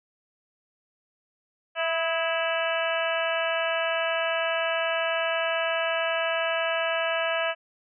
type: harmonic tone with a mistuned harmonic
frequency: 329.6 Hz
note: E4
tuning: in tune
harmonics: 2 / 3 / 4 / 5 / 6 / 7 / 8 / 9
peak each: -27 / -36 / -33 / -31 / -40 / -36 / -33 / -34 dBFS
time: 1.75-7.55 s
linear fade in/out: 50 ms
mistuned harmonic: 4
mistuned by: -40 cents
effects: none